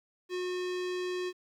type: tone with notch filter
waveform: square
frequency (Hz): 362.6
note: F#4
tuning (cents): -35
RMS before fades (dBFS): -34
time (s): 0.29-1.33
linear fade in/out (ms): 50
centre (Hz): 740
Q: 0.63
effects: low-pass 5000 Hz 12 dB/octave + 11-bit